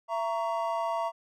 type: chord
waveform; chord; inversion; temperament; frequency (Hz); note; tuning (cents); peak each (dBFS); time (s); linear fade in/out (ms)
triangle; A# diminished; second; just; 671.3 / 932.3 / 1118.8; E5 / A#5 / C#6; +31 / 0 / +16; -29 / -30 / -33; 0.08-1.12; 50
effects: none